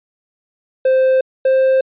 triangle tone pair in turn, 522 / 526.5 Hz, C5 / C5, -4 / +11 cents, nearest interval unison, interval 15 cents, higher second, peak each -8 dBFS, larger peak neither, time 0.85-1.21 / 1.45-1.81 s, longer neither, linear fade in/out 5 ms, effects resampled to 8000 Hz

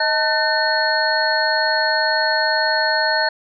sine tone cluster, 628 / 890 / 1509 / 1801 / 4311 Hz, D#5 / A5 / F#6 / A6 / C#8, +16 / +20 / +34 / +40 / -49 cents, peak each -22 dBFS, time 0-3.29 s, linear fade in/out 5 ms, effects none

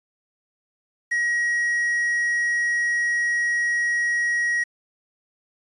triangle tone with quantisation, 1900 Hz, A#6, 33 cents sharp, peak -18 dBFS, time 1.11-4.64 s, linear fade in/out 10 ms, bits 8, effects resampled to 24000 Hz

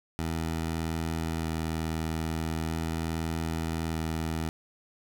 15% pulse tone with vibrato, 80.9 Hz, E2, 32 cents flat, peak -23 dBFS, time 0.19-4.49 s, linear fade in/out 0 ms, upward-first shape square, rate 0.4 Hz, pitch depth 10 cents each way, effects none

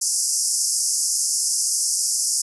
pink band-pass noise, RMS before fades -22 dBFS, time 0.01-2.42 s, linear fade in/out 10 ms, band 5000 to 11000 Hz, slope 96 dB/octave, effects none

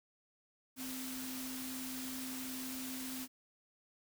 sine tone in noise, 258.8 Hz, C4, 19 cents flat, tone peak -43 dBFS, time 0.76-3.28 s, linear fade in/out 50 ms, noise white, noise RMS -45 dBFS, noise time 0.76-3.28 s, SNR -1 dB, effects none

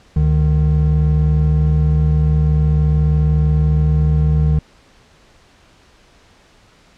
triangle tone pair together, 71.9 / 152.35 Hz, D2 / D#3, -36 / -36 cents, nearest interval octave + minor second, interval 1300 cents, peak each -12 dBFS, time 0.16-4.59 s, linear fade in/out 5 ms, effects pink hiss -50 dBFS RMS until 6.97 s + low-pass 6000 Hz 12 dB/octave

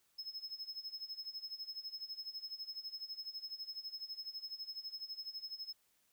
triangle tone with tremolo, 5180 Hz, E8, 31 cents flat, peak -39 dBFS, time 0.18-5.73 s, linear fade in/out 10 ms, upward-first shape sine, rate 12 Hz, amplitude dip 85%, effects white hiss -75 dBFS RMS until 6.12 s

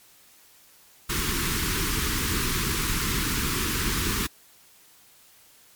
pink band-stop noise, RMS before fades -26 dBFS, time 1.09-4.27 s, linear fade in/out 10 ms, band 420 to 1000 Hz, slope 48 dB/octave, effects white hiss -55 dBFS RMS until 5.75 s + MP3 96 kbps

